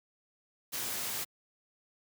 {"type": "noise", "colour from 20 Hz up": "white", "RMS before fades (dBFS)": -36, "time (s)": [0.72, 1.25], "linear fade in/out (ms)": 20, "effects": ["high-pass 80 Hz 12 dB/octave"]}